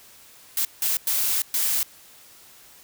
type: noise bursts at uneven times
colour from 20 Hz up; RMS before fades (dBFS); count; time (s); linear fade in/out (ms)
blue; -23; 4; 0.57-0.65 / 0.82-0.97 / 1.07-1.42 / 1.54-1.83; 2
effects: white hiss -50 dBFS RMS until 2.83 s